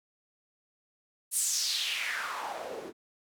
white noise with band-pass filter sweep, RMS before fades -33 dBFS, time 1.31-2.93 s, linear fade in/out 50 ms, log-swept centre 10000 to 320 Hz, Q 3.4, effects none

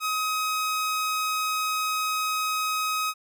sawtooth tone, 1265 Hz, D#6, 28 cents sharp, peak -21 dBFS, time 0-3.14 s, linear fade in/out 50 ms, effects none

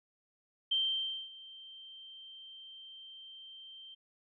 sine tone with ADSR envelope, 3136 Hz, G7, in tune, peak -27 dBFS, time 0.71-3.95 s, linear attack 9 ms, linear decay 570 ms, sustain -21 dB, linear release 13 ms, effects none

